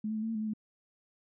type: tone with pitch steps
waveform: sine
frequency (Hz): 214.2 / 218.8 / 215.8 / 223.1 / 226.4 / 214.7 / 217.7 / 214.2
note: A3 / A3 / A3 / A3 / A3 / A3 / A3 / A3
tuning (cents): -46 / -9 / -33 / +24 / +50 / -42 / -18 / -46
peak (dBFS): -31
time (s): 0.04-0.536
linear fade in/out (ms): 5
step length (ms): 62
effects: none